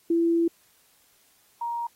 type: tone pair in turn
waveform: sine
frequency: 335.6 / 939.9 Hz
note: E4 / A#5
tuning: +31 / +14 cents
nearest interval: octave + tritone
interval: 1783 cents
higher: second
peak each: -19 / -27 dBFS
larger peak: first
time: 0.1-0.48 / 1.61-1.87 s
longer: first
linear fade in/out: 5 ms
effects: white hiss -62 dBFS RMS until 1.95 s + AAC 48 kbps